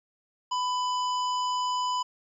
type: harmonic tone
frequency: 998 Hz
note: B5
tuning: 18 cents sharp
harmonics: 1 / 3 / 5 / 7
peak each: -26 / -36 / -40 / -43 dBFS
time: 0.51-2.03 s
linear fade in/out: 10 ms
effects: 11-bit